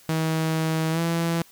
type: tone with pitch glide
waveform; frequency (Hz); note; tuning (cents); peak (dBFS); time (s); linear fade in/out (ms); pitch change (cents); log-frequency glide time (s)
sawtooth; 160 to 167.28; D#3 to E3; +49 to +26; -18; 0.09-1.42; 0; +77; 0.91-1
effects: white hiss -53 dBFS RMS until 1.51 s